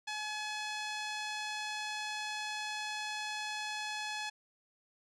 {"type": "tone with low-pass filter", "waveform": "5% pulse", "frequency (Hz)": 850, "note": "G#5", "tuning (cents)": 40, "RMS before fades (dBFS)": -39, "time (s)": [0.07, 4.3], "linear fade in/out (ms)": 10, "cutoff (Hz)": 4300, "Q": 0.56, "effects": []}